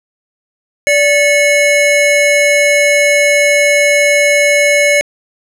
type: tone pair together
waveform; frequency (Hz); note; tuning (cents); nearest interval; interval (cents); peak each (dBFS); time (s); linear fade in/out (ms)
square; 580.9 / 2193; D5 / C#7; -19 / -19; octave + major seventh; 2300; -11; 0.87-5.01; 0
effects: low-pass 11000 Hz 12 dB/octave